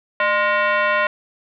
sine tone with frequency modulation, 220 Hz, A3, in tune, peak -15 dBFS, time 0.2-1.07 s, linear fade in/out 2 ms, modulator 826 Hz, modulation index 2.5, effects none

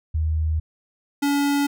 sine / square tone pair in turn, 78.7 / 284.5 Hz, D#2 / C#4, +20 / +45 cents, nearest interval octave + minor seventh, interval 2225 cents, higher second, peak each -19 dBFS, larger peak neither, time 0.14-0.6 / 1.22-1.67 s, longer first, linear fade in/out 10 ms, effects none

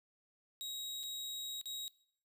sawtooth tone with dropouts, 3808 Hz, A#7, 36 cents sharp, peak -38 dBFS, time 0.61-1.88 s, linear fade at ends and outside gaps 0 ms, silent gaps 1.032-1.036 / 1.613-1.657 s, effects noise-tail reverb RT60 0.6 s tail -19 dB re dry

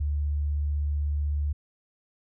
sine tone with vibrato, 73.2 Hz, D2, 5 cents flat, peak -24 dBFS, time 0-1.53 s, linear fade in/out 10 ms, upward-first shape triangle, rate 16 Hz, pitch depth 10 cents each way, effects none

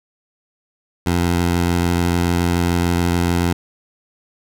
15% pulse tone with vibrato, 86.9 Hz, F2, 8 cents flat, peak -9 dBFS, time 1.06-3.53 s, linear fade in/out 5 ms, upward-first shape sine, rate 12 Hz, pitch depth 14 cents each way, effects none

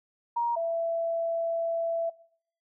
sine tone pair in turn, 943 / 666.8 Hz, A#5 / E5, +20 / +20 cents, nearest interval tritone, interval 600 cents, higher first, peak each -24 / -26 dBFS, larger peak first, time 0.36-0.56 / 0.56-2.1 s, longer second, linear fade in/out 10 ms, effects noise-tail reverb RT60 0.6 s tail -20 dB re dry

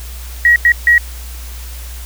sine tone bursts at uneven times, 1906 Hz, A#6, 38 cents sharp, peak -5 dBFS, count 3, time 0.45-0.56 / 0.65-0.72 / 0.87-0.98 s, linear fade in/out 2 ms, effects added 60 Hz sine -26 dBFS peak until 2.05 s + white hiss -35 dBFS RMS until 2.05 s

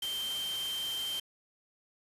sine tone in noise, 3137 Hz, G7, 1 cent sharp, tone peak -33 dBFS, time 0.02-1.2 s, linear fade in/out 5 ms, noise white, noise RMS -42 dBFS, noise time 0.02-1.2 s, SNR +6 dB, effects resampled to 32000 Hz

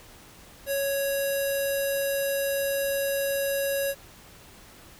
square tone with low-pass filter, 554.4 Hz, C#5, in tune, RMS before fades -27 dBFS, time 0.66-3.95 s, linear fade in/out 50 ms, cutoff 12000 Hz, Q 5.5, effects pink hiss -50 dBFS RMS until 4.99 s

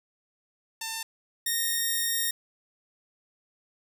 5% pulse tone pair in turn, 897 / 1849.8 Hz, A5 / A#6, +33 / -14 cents, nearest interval octave + minor second, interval 1253 cents, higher second, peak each -20 / -15 dBFS, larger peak second, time 0.81-1.03 / 1.46-2.31 s, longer second, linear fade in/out 5 ms, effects none

